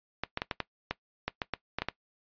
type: clicks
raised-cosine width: 0.3 ms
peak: -14 dBFS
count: 12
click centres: 0.236 / 0.374 / 0.419 / 0.512 / 0.603 / 0.91 / 1.28 / 1.418 / 1.537 / 1.786 / 1.82 / 1.886 s
effects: noise-tail reverb RT60 0.1 s tail -19 dB re dry + resampled to 11025 Hz